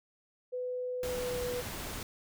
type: tone with pitch glide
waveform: sine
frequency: 500 to 492 Hz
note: B4 to B4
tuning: +21 to -7 cents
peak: -33 dBFS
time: 0.52-1.62 s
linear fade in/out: 20 ms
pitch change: -28 cents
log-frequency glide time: 1.05-1.44 s
type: noise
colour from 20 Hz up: pink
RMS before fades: -40 dBFS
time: 1.03-2.03 s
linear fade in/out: 2 ms
effects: none